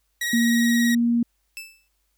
sawtooth tone with vibrato, 1900 Hz, A#6, 33 cents sharp, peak -20 dBFS, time 0.21-0.95 s, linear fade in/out 5 ms, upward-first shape sine, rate 19 Hz, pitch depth 24 cents each way
sine tone with pitch glide, 233.1 to 235.9 Hz, A#3 to A#3, 0 to +21 cents, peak -17 dBFS, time 0.33-1.23 s, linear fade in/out 5 ms, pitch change +21 cents, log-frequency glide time 0.45-0.93 s
sawtooth tone with exponential decay, 2637 Hz, E7, in tune, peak -27 dBFS, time 1.57-1.88 s, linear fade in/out 0 ms, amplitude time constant 67 ms
effects added 50 Hz sine -70 dBFS peak until 2.17 s + white hiss -72 dBFS RMS until 2.17 s

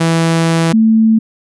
sawtooth / sine tone pair in turn, 164.81 / 221.8 Hz, E3 / A3, 0 / +14 cents, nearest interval perfect fourth, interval 514 cents, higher second, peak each -6 dBFS, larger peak neither, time 0-0.73 / 0.73-1.19 s, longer first, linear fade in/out 10 ms, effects resampled to 24000 Hz

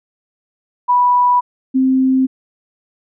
sine tone pair in turn, 983 / 261.8 Hz, B5 / C4, -8 / +1 cents, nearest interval octave + major seventh, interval 2291 cents, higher first, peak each -9 / -10 dBFS, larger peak first, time 0.88-1.41 / 1.74-2.27 s, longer neither, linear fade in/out 20 ms, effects none

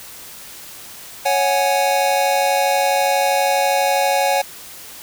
square chord, C# suspended fourth, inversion none, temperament just, 554.4 / 739.2 / 831.5 Hz, C#5 / F#5 / G#5, 0 / -2 / +2 cents, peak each -20 dBFS, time 1.25-4.42 s, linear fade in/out 10 ms, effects white hiss -37 dBFS RMS until 5.02 s

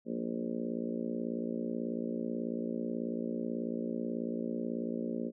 harmonic tone with a mistuned harmonic, 58.27 Hz, A#1, in tune, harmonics 3 / 4 / 5 / 6 / 7 / 8 / 9 / 10, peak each -44 / -36 / -41 / -43 / -42 / -48 / -43 / -49 dBFS, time 0.05-5.32 s, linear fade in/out 50 ms, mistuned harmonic 3, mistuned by +40 cents, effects none

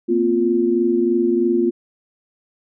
sine chord, Bb suspended second, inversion none, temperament equal with one note detuned, 233.1 / 256.2 / 349.2 Hz, Bb3 / C4 / F4, 0 / -36 / 0 cents, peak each -21 / -22 / -16 dBFS, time 0.08-1.71 s, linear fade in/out 20 ms, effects none

